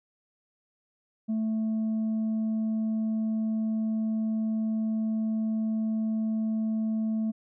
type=tone with tanh clipping; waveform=sine; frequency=220 Hz; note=A3; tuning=in tune; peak=-26 dBFS; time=1.28-7.32 s; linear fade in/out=20 ms; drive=2 dB; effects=none